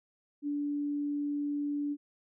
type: tone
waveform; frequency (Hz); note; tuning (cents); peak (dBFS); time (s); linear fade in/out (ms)
sine; 290; D4; -22; -30; 0.42-1.97; 50
effects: none